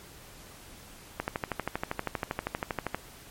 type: click train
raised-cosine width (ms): 0.5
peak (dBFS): -14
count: 23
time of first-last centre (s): 1.2-2.946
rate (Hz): 12.6
effects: pink hiss -50 dBFS RMS until 3.3 s + MP3 64 kbps